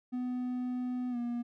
triangle tone with pitch glide, 249.6 to 239.2 Hz, B3 to A#3, +19 to +45 cents, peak -30 dBFS, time 0.12-1.43 s, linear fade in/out 20 ms, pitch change -74 cents, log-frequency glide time 1.1-1.17 s, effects none

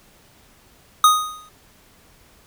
square tone with exponential decay, 1244.5 Hz, D#6, in tune, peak -8 dBFS, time 1.04-1.49 s, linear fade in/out 2 ms, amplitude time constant 97 ms, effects pink hiss -53 dBFS RMS until 2.46 s

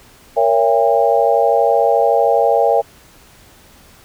sine chord, A# diminished seventh, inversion none, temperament just, 466.2 / 559.4 / 671.3 / 805.5 Hz, A#4 / C#5 / E5 / G5, 0 / +16 / +31 / +47 cents, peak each -16 dBFS, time 0.36-2.82 s, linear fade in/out 20 ms, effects pink hiss -46 dBFS RMS until 4.04 s

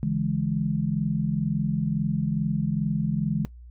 sine tone cluster, 143.9 / 166.1 / 208.8 Hz, D3 / E3 / G#3, -35 / +13 / +10 cents, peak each -27 dBFS, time 0.03-3.45 s, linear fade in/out 0 ms, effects noise-tail reverb RT60 0.1 s tail -19 dB re dry + added 60 Hz sine -42 dBFS peak until 3.7 s

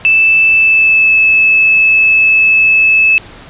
sine tone with pitch glide, 2637 to 2607 Hz, E7 to E7, 0 to -20 cents, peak -5 dBFS, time 0.05-3.18 s, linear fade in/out 0 ms, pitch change -20 cents, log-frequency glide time 0.56-1.17 s, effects pink hiss -34 dBFS RMS until 3.49 s + resampled to 8000 Hz

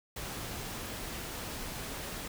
pink noise, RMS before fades -40 dBFS, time 0.16-2.28 s, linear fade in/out 5 ms, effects none

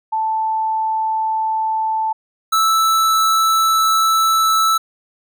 sine / square tone pair in turn, 880 / 1315.5 Hz, A5 / E6, 0 / -4 cents, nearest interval perfect fifth, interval 696 cents, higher second, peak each -16 / -13 dBFS, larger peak second, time 0.12-2.13 / 2.52-4.78 s, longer second, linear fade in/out 10 ms, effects none

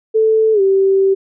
sine tone with pitch glide, 440 to 387.5 Hz, A4 to G4, 0 to -20 cents, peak -9 dBFS, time 0.14-1.15 s, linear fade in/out 20 ms, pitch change -220 cents, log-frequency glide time 0.53-0.61 s, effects none

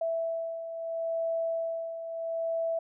sine beating tone pair, 659.3 / 660.05 Hz, E5 / E5, 0 / +2 cents, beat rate 0.75 Hz, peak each -37 / -30 dBFS, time 0.01-2.79 s, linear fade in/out 5 ms, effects none

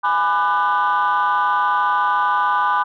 sine chord, G# half-diminished seventh, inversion none, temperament just, 830.6 / 996.7 / 1196.1 / 1495.1 Hz, G#5 / B5 / D6 / F#6, 0 / +16 / +31 / +18 cents, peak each -21 / -17 / -19 / -22 dBFS, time 0.03-2.84 s, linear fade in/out 20 ms, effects tanh soft clip ceiling -10 dBFS

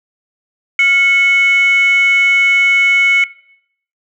sine tone with frequency modulation, 2200 Hz, C#7, 14 cents flat, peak -6 dBFS, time 0.79-3.24 s, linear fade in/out 2 ms, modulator 797 Hz, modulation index 0.33, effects noise-tail reverb RT60 0.7 s tail -21 dB re dry + tanh soft clip ceiling -4 dBFS

